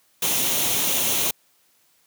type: noise with comb filter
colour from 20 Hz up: white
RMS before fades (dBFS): -22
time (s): 0.22-1.31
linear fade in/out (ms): 5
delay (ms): 0.31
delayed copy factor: +0.5
effects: white hiss -62 dBFS RMS until 2.06 s + high-pass 100 Hz 12 dB/octave